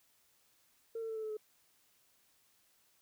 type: tone with pitch steps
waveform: sine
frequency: 455 / 449.5 / 444.1 / 438.7 / 433.5 / 428.2 Hz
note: A#4 / A4 / A4 / A4 / A4 / A4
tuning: -42 / +37 / +16 / -5 / -26 / -47 cents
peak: -36 dBFS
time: 0.95-1.37 s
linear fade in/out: 5 ms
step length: 70 ms
effects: tanh soft clip ceiling -34 dBFS + white hiss -71 dBFS RMS until 3.01 s